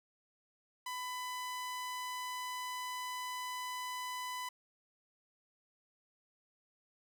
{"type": "tone", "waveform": "sawtooth", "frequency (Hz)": 1000, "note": "B5", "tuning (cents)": 21, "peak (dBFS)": -35, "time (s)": [0.86, 4.49], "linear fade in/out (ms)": 5, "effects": []}